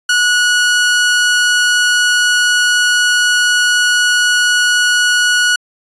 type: tone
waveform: sawtooth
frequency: 1463 Hz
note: F#6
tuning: 20 cents flat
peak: -6 dBFS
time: 0.09-5.56 s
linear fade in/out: 5 ms
effects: resampled to 22050 Hz